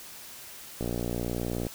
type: click train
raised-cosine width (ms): 2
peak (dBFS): -18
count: 52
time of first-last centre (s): 0.81-1.667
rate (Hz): 59.5
effects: white hiss -45 dBFS RMS until 1.74 s